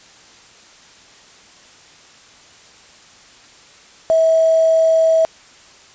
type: tone with quantisation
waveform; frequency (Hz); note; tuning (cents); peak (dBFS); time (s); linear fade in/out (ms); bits
sine; 648; E5; -30; -10; 4.1-5.25; 0; 5
effects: white hiss -45 dBFS RMS until 5.94 s + resampled to 16000 Hz